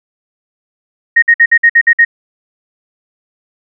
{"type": "tone bursts", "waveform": "sine", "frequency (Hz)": 1864.7, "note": "A#6", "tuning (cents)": 0, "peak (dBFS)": -3, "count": 8, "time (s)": [1.16, 2.05], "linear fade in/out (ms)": 10, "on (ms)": 64, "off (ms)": 54, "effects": []}